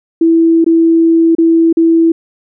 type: tone with dropouts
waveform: sine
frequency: 329.6 Hz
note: E4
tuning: in tune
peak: -5 dBFS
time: 0.21-2.12 s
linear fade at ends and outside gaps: 5 ms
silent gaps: 0.644-0.663 / 1.351-1.383 / 1.728-1.77 s
effects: none